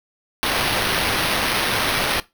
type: noise with sample-and-hold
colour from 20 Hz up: violet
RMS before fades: -21 dBFS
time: 0.43-2.2 s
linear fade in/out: 0 ms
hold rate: 7350 Hz
effects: noise-tail reverb RT60 0.2 s tail -18 dB re dry